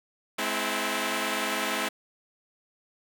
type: chord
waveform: 5% pulse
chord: Ab augmented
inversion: none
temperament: equal with one note detuned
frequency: 213.1 / 261.6 / 329.6 Hz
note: Ab3 / C4 / E4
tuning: +45 / 0 / 0 cents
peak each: -20 dBFS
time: 0.38-1.89 s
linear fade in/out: 10 ms
effects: none